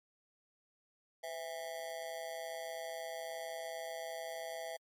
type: tone with amplitude modulation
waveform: square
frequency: 659.3 Hz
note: E5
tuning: in tune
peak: -37 dBFS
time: 1.23-4.77 s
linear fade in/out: 10 ms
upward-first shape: sine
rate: 152 Hz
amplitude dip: 100%
effects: MP3 64 kbps